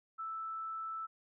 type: tone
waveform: sine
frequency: 1318.5 Hz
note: E6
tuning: in tune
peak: -38 dBFS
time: 0.18-1.07 s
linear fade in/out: 20 ms
effects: none